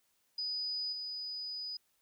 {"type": "tone with level steps", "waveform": "sine", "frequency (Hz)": 4970, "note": "D#8", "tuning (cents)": -3, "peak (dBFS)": [-34, -38], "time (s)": [0.38, 1.77], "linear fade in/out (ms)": 5, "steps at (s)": 0.92, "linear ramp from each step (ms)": 10, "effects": ["white hiss -75 dBFS RMS until 2.01 s"]}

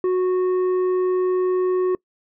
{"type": "tone with tanh clipping", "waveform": "sine", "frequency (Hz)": 367.5, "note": "F#4", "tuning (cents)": -12, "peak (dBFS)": -18, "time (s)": [0.04, 1.95], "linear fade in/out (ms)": 2, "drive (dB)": 6, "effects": ["noise-tail reverb RT60 0.1 s tail -24 dB re dry"]}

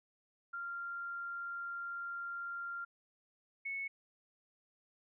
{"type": "tone pair in turn", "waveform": "sine", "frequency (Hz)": [1389, 2205], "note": ["F6", "C#7"], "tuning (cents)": [-10, -10], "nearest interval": "minor sixth", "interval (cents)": 800, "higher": "second", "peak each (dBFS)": [-39, -37], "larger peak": "second", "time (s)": [[0.53, 2.85], [3.65, 3.88]], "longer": "first", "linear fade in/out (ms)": 10, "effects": []}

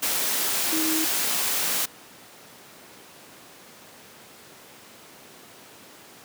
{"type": "tone in noise", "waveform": "sine", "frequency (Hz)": 317.6, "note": "D#4", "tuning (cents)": 36, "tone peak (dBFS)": -25, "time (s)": [0.72, 1.05], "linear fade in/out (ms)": 10, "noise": "white", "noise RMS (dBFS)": -25, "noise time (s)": [0.02, 1.86], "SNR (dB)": -3, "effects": ["pink hiss -47 dBFS RMS until 6.24 s", "high-pass 200 Hz 12 dB/octave"]}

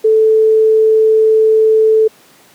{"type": "tone", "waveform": "sine", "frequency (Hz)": 438.6, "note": "A4", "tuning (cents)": -6, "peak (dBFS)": -6, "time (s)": [0.04, 2.08], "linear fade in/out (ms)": 10, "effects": ["pink hiss -45 dBFS RMS until 2.54 s", "high-pass 200 Hz 12 dB/octave"]}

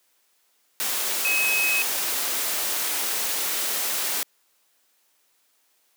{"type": "tone in noise", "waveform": "sine", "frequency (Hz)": 2554, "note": "D#7", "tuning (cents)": 45, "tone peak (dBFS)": -21, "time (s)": [1.25, 1.82], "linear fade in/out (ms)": 0, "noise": "white", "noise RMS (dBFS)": -26, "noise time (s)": [0.8, 4.23], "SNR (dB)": 2, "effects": ["white hiss -66 dBFS RMS until 5.96 s", "high-pass 300 Hz 12 dB/octave"]}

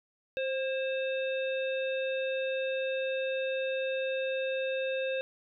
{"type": "harmonic tone with a mistuned harmonic", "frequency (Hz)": 527, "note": "C5", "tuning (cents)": 12, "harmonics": [1, 3, 5, 7], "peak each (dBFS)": [-30, -41, -38, -44], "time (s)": [0.37, 5.21], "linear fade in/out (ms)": 0, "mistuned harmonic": 3, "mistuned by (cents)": 37, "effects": []}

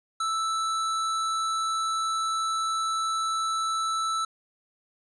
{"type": "tone", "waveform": "square", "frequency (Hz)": 1318.5, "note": "E6", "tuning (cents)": 0, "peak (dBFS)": -26, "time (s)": [0.2, 4.25], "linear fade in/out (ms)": 5, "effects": ["resampled to 22050 Hz"]}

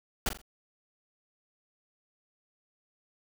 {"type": "noise with echo", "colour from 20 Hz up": "pink", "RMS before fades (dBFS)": -28, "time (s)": [0.26, 0.29], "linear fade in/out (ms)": 2, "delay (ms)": 42, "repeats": 3, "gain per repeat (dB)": -9, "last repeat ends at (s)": 0.416, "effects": []}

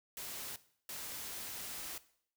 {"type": "noise bursts at uneven times", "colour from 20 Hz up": "white", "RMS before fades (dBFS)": -44, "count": 2, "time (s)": [[0.17, 0.56], [0.89, 1.98]], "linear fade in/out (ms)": 2, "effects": ["noise-tail reverb RT60 0.6 s tail -17 dB re dry"]}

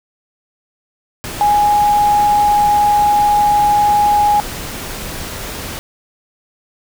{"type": "tone in noise", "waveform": "sine", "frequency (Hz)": 829, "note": "G#5", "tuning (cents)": -3, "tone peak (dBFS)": -9, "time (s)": [1.41, 4.4], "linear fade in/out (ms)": 0, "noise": "pink", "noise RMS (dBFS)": -26, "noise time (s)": [1.24, 5.79], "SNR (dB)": 14, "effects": []}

